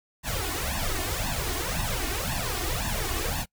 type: noise with flanger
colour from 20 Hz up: pink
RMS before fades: -29 dBFS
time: 0.23-3.46 s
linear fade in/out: 50 ms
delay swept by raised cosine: 1.1 to 2.8 ms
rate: 1.9 Hz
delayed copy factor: +1
effects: noise-tail reverb RT60 0.1 s tail -25 dB re dry